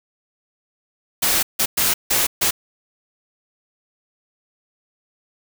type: noise bursts at uneven times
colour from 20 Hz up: white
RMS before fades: -18 dBFS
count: 5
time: 1.22-1.43 / 1.59-1.66 / 1.77-1.94 / 2.1-2.27 / 2.41-2.51 s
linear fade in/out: 10 ms
effects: none